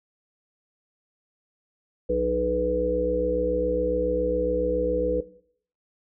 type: harmonic tone with a mistuned harmonic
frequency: 61.74 Hz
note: B1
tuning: in tune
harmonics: 1 / 3 / 5 / 7 / 8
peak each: -32 / -34 / -32 / -30 / -22 dBFS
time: 2.09-5.21 s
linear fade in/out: 10 ms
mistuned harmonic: 7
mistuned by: -22 cents
effects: noise-tail reverb RT60 0.6 s tail -17 dB re dry